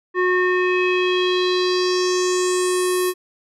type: tone with low-pass filter sweep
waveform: square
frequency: 364.1 Hz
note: F#4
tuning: 28 cents flat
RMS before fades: -19 dBFS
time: 0.14-3.14 s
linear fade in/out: 50 ms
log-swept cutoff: 1600 to 12000 Hz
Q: 4
effects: none

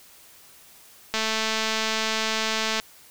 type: click train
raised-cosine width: 0.2 ms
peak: -8 dBFS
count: 366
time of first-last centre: 1.14-2.799 s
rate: 220 Hz
effects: white hiss -51 dBFS RMS until 3.1 s

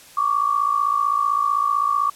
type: tone pair together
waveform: sine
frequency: 1119 / 1174.7 Hz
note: C#6 / D6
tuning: +16 / 0 cents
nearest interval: minor second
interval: 84 cents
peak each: -20 dBFS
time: 0.17-2.1 s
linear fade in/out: 5 ms
effects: white hiss -46 dBFS RMS until 2.15 s + low-pass 12000 Hz 12 dB/octave

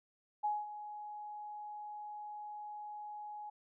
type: tone with ADSR envelope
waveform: sine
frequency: 838 Hz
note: G#5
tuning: 15 cents sharp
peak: -30 dBFS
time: 0.43-3.5 s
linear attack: 18 ms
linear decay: 210 ms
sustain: -13 dB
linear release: 8 ms
effects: none

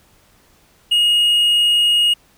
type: tone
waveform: triangle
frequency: 2871 Hz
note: F7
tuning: 47 cents sharp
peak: -10 dBFS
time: 0.91-2.14 s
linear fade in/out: 10 ms
effects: pink hiss -54 dBFS RMS until 2.37 s

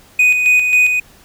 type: tone with tremolo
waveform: triangle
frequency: 2489 Hz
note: D#7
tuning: in tune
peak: -6 dBFS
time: 0.19-1 s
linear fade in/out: 5 ms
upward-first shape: square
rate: 3.7 Hz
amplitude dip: 45%
effects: pink hiss -46 dBFS RMS until 1.24 s

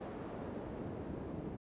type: noise with band-pass filter sweep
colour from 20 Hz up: brown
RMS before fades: -43 dBFS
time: 0-1.57 s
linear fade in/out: 20 ms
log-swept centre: 600 to 300 Hz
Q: 0.78
effects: high-pass 60 Hz 12 dB/octave + resampled to 8000 Hz

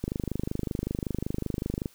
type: click train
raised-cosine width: 3 ms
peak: -16 dBFS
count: 47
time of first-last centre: 0.04-1.858 s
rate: 25.3 Hz
effects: white hiss -58 dBFS RMS until 1.94 s

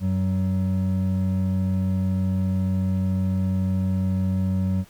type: tone pair together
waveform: triangle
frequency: 94 / 188 Hz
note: F#2 / F#3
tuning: +28 / +28 cents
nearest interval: octave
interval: 1200 cents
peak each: -21 dBFS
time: 0-4.85 s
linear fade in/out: 50 ms
effects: pink hiss -53 dBFS RMS until 4.89 s

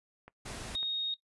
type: click train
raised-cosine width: 0.5 ms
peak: -34 dBFS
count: 4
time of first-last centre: 0.28-0.829 s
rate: 5.46 Hz
type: noise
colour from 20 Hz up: pink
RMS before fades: -42 dBFS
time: 0.45-0.76 s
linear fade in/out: 10 ms
type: tone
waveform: sine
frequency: 3729 Hz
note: A#7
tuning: in tune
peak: -30 dBFS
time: 0.75-1.14 s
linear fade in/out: 2 ms
effects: noise-tail reverb RT60 0.1 s tail -19 dB re dry + resampled to 24000 Hz

